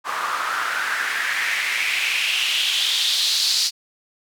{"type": "noise with band-pass filter sweep", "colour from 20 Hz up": "white", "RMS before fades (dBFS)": -22, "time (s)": [0.04, 3.71], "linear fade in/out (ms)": 50, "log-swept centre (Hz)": [1100, 4700], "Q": 3.9, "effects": []}